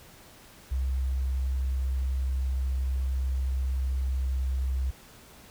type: tone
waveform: sine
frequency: 65.41 Hz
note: C2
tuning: in tune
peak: -25 dBFS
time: 0.71-4.91 s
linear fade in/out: 10 ms
effects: pink hiss -52 dBFS RMS until 5.5 s